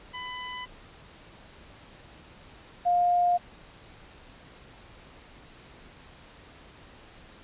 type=tone pair in turn; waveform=15% pulse / sine; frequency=1000 / 707.1 Hz; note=B5 / F5; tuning=+21 / +21 cents; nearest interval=tritone; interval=600 cents; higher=first; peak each=-28 / -20 dBFS; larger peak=second; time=0.13-0.66 / 2.85-3.38 s; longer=neither; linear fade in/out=20 ms; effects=pink hiss -51 dBFS RMS until 7.43 s + resampled to 8000 Hz